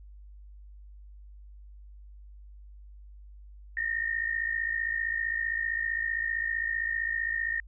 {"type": "tone pair together", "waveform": "sine", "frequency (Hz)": [1818, 1873.4], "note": ["A#6", "A#6"], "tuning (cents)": [-44, 8], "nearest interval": "minor second", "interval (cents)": 52, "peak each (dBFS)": [-30, -31], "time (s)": [3.77, 7.6], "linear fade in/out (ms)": 2, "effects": ["added 50 Hz sine -46 dBFS peak until 7.67 s"]}